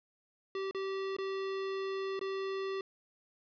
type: tone with dropouts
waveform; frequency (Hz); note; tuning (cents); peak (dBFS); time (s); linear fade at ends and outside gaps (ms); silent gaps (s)
square; 387; G4; -22; -35; 0.55-2.81; 2; 0.711-0.747 / 1.166-1.185 / 2.193-2.212
effects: resampled to 11025 Hz + 11-bit